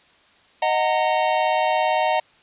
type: chord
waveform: square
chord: D# minor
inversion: none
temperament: equal with one note detuned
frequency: 622.3 / 740 / 916.8 Hz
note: D#5 / F#5 / A#5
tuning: 0 / 0 / -29 cents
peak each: -23 dBFS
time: 0.62-2.2 s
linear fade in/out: 5 ms
effects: white hiss -55 dBFS RMS until 2.42 s + resampled to 8000 Hz